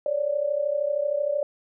sine tone pair together, 554.4 / 587.4 Hz, C#5 / D5, 0 / 0 cents, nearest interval minor second, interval 100 cents, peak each -27 / -24 dBFS, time 0.06-1.43 s, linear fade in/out 2 ms, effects none

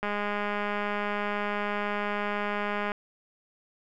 click train, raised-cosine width 0.5 ms, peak -16 dBFS, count 596, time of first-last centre 0.03-2.918 s, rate 206 Hz, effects none

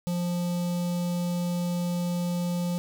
square tone with notch filter, 175.4 Hz, F3, 8 cents sharp, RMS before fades -28 dBFS, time 0.07-2.78 s, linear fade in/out 0 ms, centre 1700 Hz, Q 0.67, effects none

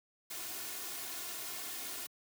white noise with comb filter, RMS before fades -42 dBFS, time 0.3-2.07 s, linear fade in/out 10 ms, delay 2.8 ms, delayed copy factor +0.65, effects high-pass 100 Hz 12 dB/octave

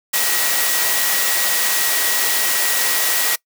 sine tone in noise, 1913 Hz, A#6, 44 cents sharp, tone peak -26 dBFS, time 0.13-3.36 s, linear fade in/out 10 ms, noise white, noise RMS -18 dBFS, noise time 0.13-3.36 s, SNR -11 dB, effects noise-tail reverb RT60 0.1 s tail -23 dB re dry + high-pass 400 Hz 12 dB/octave

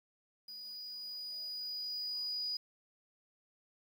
triangle tone with level ramp, 4924 Hz, D#8, 19 cents flat, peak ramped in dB -44 to -31 dBFS, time 0.48-2.57 s, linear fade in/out 5 ms, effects tanh soft clip ceiling -33 dBFS + 10-bit

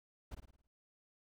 brown noise with echo, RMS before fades -44 dBFS, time 0.31-0.35 s, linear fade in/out 10 ms, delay 54 ms, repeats 6, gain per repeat -6 dB, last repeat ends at 0.674 s, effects none

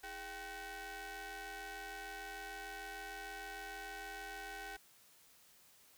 sawtooth ring-modulated tone, 368.9 Hz, F#4, 5 cents flat, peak -38 dBFS, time 0.03-4.77 s, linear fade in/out 10 ms, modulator 1150 Hz, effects white hiss -65 dBFS RMS until 5.97 s

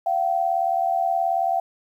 sine tone pair together, 687 / 765.7 Hz, F5 / G5, -29 / -41 cents, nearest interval major second, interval 188 cents, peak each -22 dBFS, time 0.06-1.6 s, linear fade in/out 5 ms, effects 9-bit

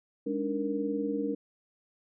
sine tone cluster, 204.5 / 285.6 / 305.8 / 467 Hz, G#3 / D4 / D#4 / A#4, -26 / -48 / -30 / +3 cents, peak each -36 / -32 / -37 / -33 dBFS, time 0.26-1.35 s, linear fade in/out 10 ms, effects none

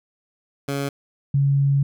15% pulse / sine tone pair in turn, 140 / 139.48 Hz, C#3 / C#3, +18 / +11 cents, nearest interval unison, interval 7 cents, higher first, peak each -17 / -15 dBFS, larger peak second, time 0.68-0.89 / 1.34-1.83 s, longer second, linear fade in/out 5 ms, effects none

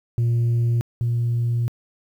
sine tone pair in turn, 117.8 / 118.43 Hz, A#2 / A#2, +19 / +28 cents, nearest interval unison, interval 9 cents, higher second, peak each -14 / -17 dBFS, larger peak first, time 0.18-0.81 / 1.01-1.68 s, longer second, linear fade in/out 0 ms, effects tanh soft clip ceiling -16 dBFS + 9-bit

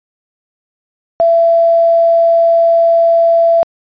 sine tone with quantisation, 670 Hz, E5, 28 cents sharp, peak -6 dBFS, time 1.2-3.63 s, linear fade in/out 0 ms, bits 6, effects resampled to 11025 Hz

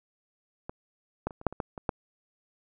clicks, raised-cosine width 1 ms, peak -22 / -15 / -29 / -30 / -8 / -26 / -16 / -24 / -12 dBFS, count 9, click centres 0.695 / 1.27 / 1.308 / 1.414 / 1.467 / 1.526 / 1.602 / 1.778 / 1.892 s, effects none

